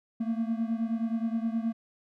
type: beating tone pair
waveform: triangle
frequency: 224.6 / 234.1 Hz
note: A3 / A#3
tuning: +36 / +8 cents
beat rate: 9.5 Hz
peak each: -27 / -30 dBFS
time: 0.2-1.73 s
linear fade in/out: 10 ms
effects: none